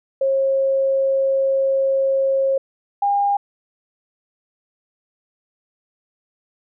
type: tone pair in turn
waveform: sine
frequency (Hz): 540 / 807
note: C#5 / G#5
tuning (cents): -45 / -50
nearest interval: perfect fifth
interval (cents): 695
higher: second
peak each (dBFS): -15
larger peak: neither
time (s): 0.21-2.58 / 3.02-3.37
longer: first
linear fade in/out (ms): 5
effects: none